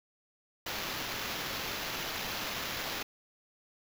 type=noise with sample-and-hold; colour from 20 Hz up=white; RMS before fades=-37 dBFS; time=0.66-3.03 s; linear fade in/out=5 ms; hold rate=8820 Hz; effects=none